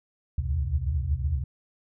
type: tone cluster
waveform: sine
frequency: 66.7 / 74.8 / 80.2 / 90.7 / 127.6 Hz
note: C2 / D2 / E2 / F#2 / C3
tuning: +34 / +32 / -47 / -34 / -43 cents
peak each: -30 / -28 / -30 / -36 / -33 dBFS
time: 0.38-1.44 s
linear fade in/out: 5 ms
effects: none